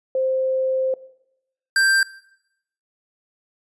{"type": "tone pair in turn", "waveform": ["sine", "square"], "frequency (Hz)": [523.3, 1576.3], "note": ["C5", "G6"], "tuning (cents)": [0, 9], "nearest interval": "octave + perfect fifth", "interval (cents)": 1909, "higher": "second", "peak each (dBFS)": [-18, -15], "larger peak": "second", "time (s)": [[0.15, 0.94], [1.76, 2.03]], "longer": "first", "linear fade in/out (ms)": 2, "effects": ["noise-tail reverb RT60 0.8 s tail -19 dB re dry", "resampled to 24000 Hz"]}